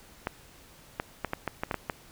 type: clicks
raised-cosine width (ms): 0.5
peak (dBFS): -14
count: 9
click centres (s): 0.271 / 0.999 / 1.247 / 1.334 / 1.477 / 1.635 / 1.712 / 1.743 / 1.898
effects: pink hiss -54 dBFS RMS until 2.11 s